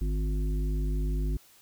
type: harmonic tone with a mistuned harmonic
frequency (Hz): 51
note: G#1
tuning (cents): -31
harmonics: 1 / 3 / 5 / 7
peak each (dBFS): -26 / -36 / -40 / -43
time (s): 0.01-1.37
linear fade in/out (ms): 5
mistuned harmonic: 5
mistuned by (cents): +38
effects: white hiss -58 dBFS RMS until 1.61 s